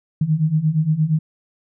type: beating tone pair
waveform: sine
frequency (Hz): 151 / 159.6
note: D3 / D#3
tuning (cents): +48 / +44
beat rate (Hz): 8.6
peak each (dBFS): -20 / -17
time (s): 0.21-1.19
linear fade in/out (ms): 5
effects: none